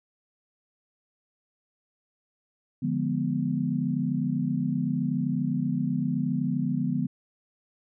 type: chord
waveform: sine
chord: D diminished seventh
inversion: none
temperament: equal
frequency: 146.83 / 174.61 / 207.7 / 246.9 Hz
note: D3 / F3 / Ab3 / Cb4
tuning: 0 / 0 / 0 / 0 cents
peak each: -30 / -30 / -32 / -28 dBFS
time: 2.82-7.07 s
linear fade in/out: 10 ms
effects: none